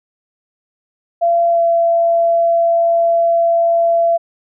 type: tone with pitch glide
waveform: sine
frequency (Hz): 682 to 675.3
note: F5 to E5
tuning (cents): -41 to +42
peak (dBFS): -10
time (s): 1.21-4.18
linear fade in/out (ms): 20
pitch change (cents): -17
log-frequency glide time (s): 1.5-1.6
effects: none